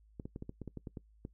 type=clicks; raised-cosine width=3 ms; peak=-29 dBFS; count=11; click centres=0.198 / 0.255 / 0.361 / 0.424 / 0.494 / 0.617 / 0.677 / 0.773 / 0.872 / 0.972 / 1.251 s; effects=noise-tail reverb RT60 0.1 s tail -21 dB re dry + added 53 Hz sine -61 dBFS peak until 1.33 s